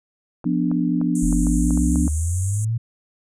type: clicks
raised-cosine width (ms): 1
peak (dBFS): -21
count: 9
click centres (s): 0.443 / 0.715 / 1.014 / 1.327 / 1.469 / 1.707 / 1.775 / 1.958 / 2.079
type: chord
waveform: sine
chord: B diminished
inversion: second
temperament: equal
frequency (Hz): 174.61 / 246.9 / 293.7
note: F3 / B3 / D4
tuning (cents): 0 / 0 / 0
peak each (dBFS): -22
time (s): 0.45-2.08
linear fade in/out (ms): 10
type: high-pass noise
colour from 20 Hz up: white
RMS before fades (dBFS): -28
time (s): 1.15-2.65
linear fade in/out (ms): 5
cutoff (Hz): 6500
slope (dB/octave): 96
type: exponential sweep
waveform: sine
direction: up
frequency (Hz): 41.35 to 118.8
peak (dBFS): -19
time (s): 1.22-2.78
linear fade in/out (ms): 10
effects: resampled to 22050 Hz